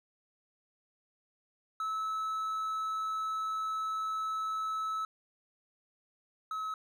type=tone pair in turn; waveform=triangle; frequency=1301 / 1286.8 Hz; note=E6 / E6; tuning=-23 / -42 cents; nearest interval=unison; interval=19 cents; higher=first; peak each=-30 / -32 dBFS; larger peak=first; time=1.8-5.05 / 6.51-6.74 s; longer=first; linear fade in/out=2 ms; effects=none